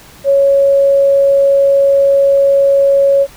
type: tone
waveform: sine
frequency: 554.4 Hz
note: C#5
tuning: in tune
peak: -6 dBFS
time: 0.24-3.27 s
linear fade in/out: 50 ms
effects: pink hiss -39 dBFS RMS until 3.36 s